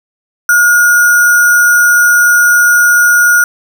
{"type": "tone with sample-and-hold", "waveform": "sine", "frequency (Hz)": 1437, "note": "F6", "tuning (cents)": 49, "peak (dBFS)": -4, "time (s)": [0.49, 3.44], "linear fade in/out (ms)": 2, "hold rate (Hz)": 7350, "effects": []}